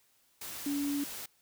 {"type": "tone in noise", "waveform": "sine", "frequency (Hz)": 285.2, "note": "C#4", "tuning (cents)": 49, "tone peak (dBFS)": -30, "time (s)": [0.66, 1.04], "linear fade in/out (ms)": 5, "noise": "white", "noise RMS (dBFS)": -42, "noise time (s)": [0.41, 1.26], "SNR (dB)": 9, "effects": ["white hiss -69 dBFS RMS until 1.41 s"]}